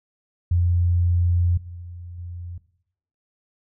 sine tone with level steps, 87.31 Hz, F2, in tune, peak -16 / -34 / -31 dBFS, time 0.51-2.58 s, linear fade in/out 5 ms, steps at 1.57 / 2.18 s, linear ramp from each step 5 ms, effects noise-tail reverb RT60 0.7 s tail -17 dB re dry

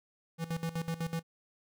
square tone with tremolo, 165.1 Hz, E3, 3 cents sharp, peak -32 dBFS, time 0.38-1.23 s, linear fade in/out 50 ms, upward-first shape square, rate 8 Hz, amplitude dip 80%, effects none

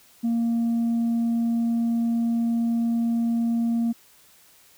sine tone, 232.2 Hz, A#3, 7 cents flat, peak -18 dBFS, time 0.23-3.93 s, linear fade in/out 20 ms, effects tanh soft clip ceiling -19 dBFS + white hiss -55 dBFS RMS until 4.77 s

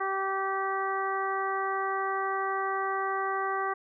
harmonic tone, 387.4 Hz, G4, 20 cents flat, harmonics 1 / 2 / 3 / 4 / 5, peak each -34 / -33 / -31 / -37 / -38 dBFS, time 0-3.74 s, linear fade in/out 10 ms, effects none

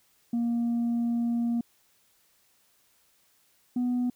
sine tone pair in turn, 235.4 / 246.4 Hz, A#3 / B3, +17 / -4 cents, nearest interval minor second, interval 79 cents, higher second, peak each -22 dBFS, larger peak neither, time 0.33-1.61 / 3.76-4.1 s, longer first, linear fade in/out 5 ms, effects tanh soft clip ceiling -23 dBFS + white hiss -66 dBFS RMS until 4.15 s

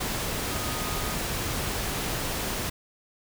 sine tone in noise, 1244.5 Hz, D#6, in tune, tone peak -39 dBFS, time 0.51-1.15 s, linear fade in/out 10 ms, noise pink, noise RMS -30 dBFS, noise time 0-2.7 s, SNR -12 dB, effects none

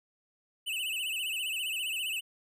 square tone with vibrato, 2794 Hz, F7, in tune, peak -32 dBFS, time 0.66-2.21 s, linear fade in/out 20 ms, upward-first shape sine, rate 15 Hz, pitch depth 150 cents each way, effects none

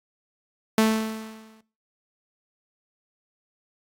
sawtooth tone with exponential decay, 220 Hz, A3, in tune, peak -11 dBFS, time 0.78-1.61 s, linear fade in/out 2 ms, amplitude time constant 180 ms, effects noise-tail reverb RT60 0.4 s tail -20 dB re dry + AAC 48 kbps

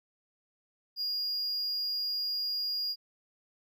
triangle tone, 4846 Hz, D#8, 47 cents flat, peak -29 dBFS, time 0.96-2.96 s, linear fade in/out 50 ms, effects none

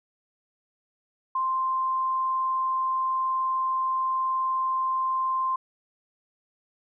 sine tone, 1046.5 Hz, C6, in tune, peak -23 dBFS, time 1.35-5.56 s, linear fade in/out 5 ms, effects none

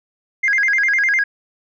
sine tone with vibrato, 1858 Hz, A#6, 6 cents flat, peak -12 dBFS, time 0.43-1.24 s, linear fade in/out 10 ms, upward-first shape square, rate 9.9 Hz, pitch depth 210 cents each way, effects tanh soft clip ceiling -10 dBFS

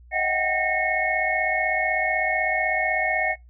sine tone cluster, 631 / 735 / 771 / 1833 / 2188 Hz, D#5 / F#5 / G5 / A#6 / C#7, +24 / -12 / -29 / -30 / -23 cents, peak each -29 / -27 / -31 / -26 / -25 dBFS, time 0.11-3.36 s, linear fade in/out 50 ms, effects noise-tail reverb RT60 0.2 s tail -24 dB re dry + added 60 Hz sine -46 dBFS peak until 3.49 s

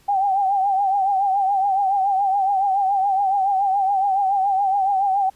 sine tone with vibrato, 784 Hz, G5, in tune, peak -16 dBFS, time 0.08-5.3 s, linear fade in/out 10 ms, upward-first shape triangle, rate 7.1 Hz, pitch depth 87 cents each way, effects pink hiss -56 dBFS RMS until 5.35 s + resampled to 32000 Hz

